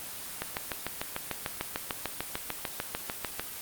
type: click train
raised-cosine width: 0.3 ms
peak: -14 dBFS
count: 21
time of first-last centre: 0.42-3.396 s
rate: 6.72 Hz
effects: white hiss -40 dBFS RMS until 3.61 s + Opus 24 kbps